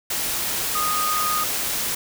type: tone in noise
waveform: sine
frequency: 1238 Hz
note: D#6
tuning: 9 cents flat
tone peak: -22 dBFS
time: 0.75-1.44 s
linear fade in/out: 5 ms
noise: white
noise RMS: -25 dBFS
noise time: 0.1-1.95 s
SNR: 0 dB
effects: none